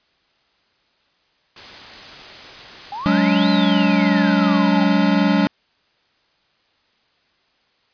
white noise, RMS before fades -37 dBFS, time 1.56-4.55 s, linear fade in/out 5 ms
sine exponential two-way sweep, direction up then down, 784 to 4186 to 784 Hz, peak -26 dBFS, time 2.92-4.84 s, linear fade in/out 2 ms, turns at 3.49 s
square chord, F# suspended second, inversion none, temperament equal with one note detuned, 185 / 207.7 / 284.2 Hz, F#3 / G#3 / C#4, 0 / 0 / +43 cents, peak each -19 dBFS, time 3.06-5.47 s, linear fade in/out 0 ms
effects white hiss -62 dBFS RMS until 7.93 s + resampled to 11025 Hz

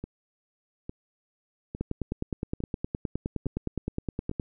two click trains, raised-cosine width 3 ms, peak -22 / -16 dBFS, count 6 / 26, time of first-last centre 0.04-4.314 / 1.81-4.398 s, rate 1.17 / 9.66 Hz, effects none

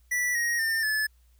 square tone with pitch steps, 1962 / 1881 / 1803.3 / 1728.9 Hz, B6 / A#6 / A6 / A6, -12 / +15 / +42 / -31 cents, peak -25 dBFS, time 0.11-1.07 s, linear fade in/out 10 ms, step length 240 ms, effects added 60 Hz sine -57 dBFS peak until 1.39 s + white hiss -70 dBFS RMS until 1.39 s

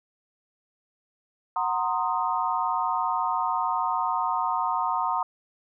sine chord, C half-diminished seventh, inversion second, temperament equal with one note detuned, 740 / 926.4 / 1046.5 / 1244.5 Hz, Gb5 / Bb5 / C6 / Eb6, 0 / -11 / 0 / 0 cents, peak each -30 / -27 / -29 / -30 dBFS, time 1.56-5.23 s, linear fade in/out 2 ms, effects none

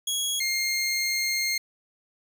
20% pulse tone pair in turn, 3322 / 2123 Hz, G#7 / C7, 0 / +25 cents, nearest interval minor sixth, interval 775 cents, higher first, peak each -20 / -19 dBFS, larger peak second, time 0.07-0.4 / 0.4-1.58 s, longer second, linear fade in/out 5 ms, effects none

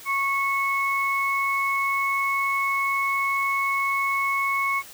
sine tone pair together, 1100.5 / 2201 Hz, C#6 / C#7, -13 / -13 cents, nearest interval octave, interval 1200 cents, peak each -24 dBFS, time 0.05-4.83 s, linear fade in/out 50 ms, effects white hiss -44 dBFS RMS until 4.93 s

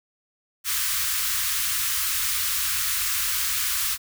white band-stop noise, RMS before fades -25 dBFS, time 0.64-3.98 s, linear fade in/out 50 ms, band 100 to 1100 Hz, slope 48 dB/octave, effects none

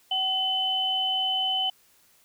sine tone pair together, 757 / 3028 Hz, F#5 / F#7, +39 / +39 cents, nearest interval 2 octaves, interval 2400 cents, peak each -30 / -24 dBFS, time 0.11-1.7 s, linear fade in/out 5 ms, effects white hiss -61 dBFS RMS until 2.24 s

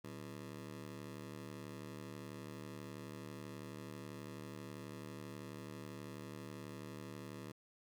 20% pulse ring-modulated tone, 150.6 Hz, D3, 44 cents sharp, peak -39 dBFS, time 0.04-7.52 s, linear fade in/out 5 ms, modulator 36.1 Hz, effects none

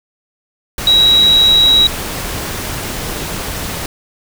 sine tone in noise, 3861 Hz, B7, 40 cents flat, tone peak -6 dBFS, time 0.87-1.87 s, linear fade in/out 2 ms, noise pink, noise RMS -22 dBFS, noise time 0.78-3.86 s, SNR +13 dB, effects none

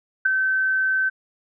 sine tone with ADSR envelope, 1538 Hz, G6, 33 cents flat, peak -12 dBFS, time 0.25-1.1 s, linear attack 10 ms, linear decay 8 ms, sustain -6 dB, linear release 19 ms, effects none

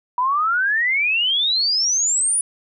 sine exponential sweep, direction up, 970 to 9970 Hz, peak -16 dBFS, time 0.18-2.41 s, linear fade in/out 2 ms, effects none

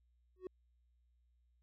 triangle tone with exponential growth, 370 Hz, F#4, in tune, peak -35 dBFS, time 0.36-0.47 s, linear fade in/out 2 ms, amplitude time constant 22 ms, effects tanh soft clip ceiling -31 dBFS + added 60 Hz sine -70 dBFS peak until 1.62 s

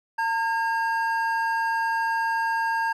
triangle tone pair together, 907 / 1618.9 Hz, A#5 / G#6, -48 / -45 cents, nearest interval minor seventh, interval 1003 cents, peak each -22 / -25 dBFS, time 0.18-2.93 s, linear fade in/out 10 ms, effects none

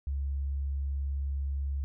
sine tone, 69.3 Hz, C#2, in tune, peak -29 dBFS, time 0.07-1.84 s, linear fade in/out 0 ms, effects none

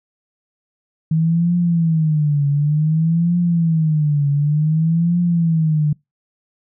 sine tone with vibrato, 157.8 Hz, D#3, 25 cents sharp, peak -13 dBFS, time 1.11-5.93 s, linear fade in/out 5 ms, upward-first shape triangle, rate 0.55 Hz, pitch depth 190 cents each way, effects noise-tail reverb RT60 0.2 s tail -26 dB re dry

